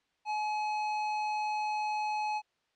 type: tone with hard clipping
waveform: sine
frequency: 849 Hz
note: G#5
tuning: 38 cents sharp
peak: -32 dBFS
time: 0.25-2.42 s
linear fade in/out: 50 ms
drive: 17 dB
effects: white hiss -75 dBFS RMS until 2.75 s + low-pass 4000 Hz 12 dB/octave